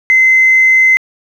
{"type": "tone", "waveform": "sine", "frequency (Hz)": 2058, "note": "C7", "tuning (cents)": -29, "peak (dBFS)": -4, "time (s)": [0.1, 0.97], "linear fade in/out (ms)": 0, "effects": ["tanh soft clip ceiling 0 dBFS", "7-bit"]}